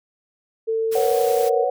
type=tone with pitch glide; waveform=sine; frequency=447.4 to 463.2 Hz; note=A4 to A#4; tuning=+29 to -11 cents; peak=-19 dBFS; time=0.67-1.65 s; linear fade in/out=20 ms; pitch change=+60 cents; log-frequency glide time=0.89-1.16 s
type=band-stop noise; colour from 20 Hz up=white; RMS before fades=-34 dBFS; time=0.91-1.5 s; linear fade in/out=20 ms; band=260 to 910 Hz; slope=96 dB/octave
type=chord; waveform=sine; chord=B suspended second; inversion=none; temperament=equal; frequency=493.9 / 554.4 / 740 Hz; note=B4 / C#5 / F#5; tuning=0 / 0 / 0 cents; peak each=-23 dBFS; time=0.95-1.7 s; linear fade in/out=5 ms
effects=none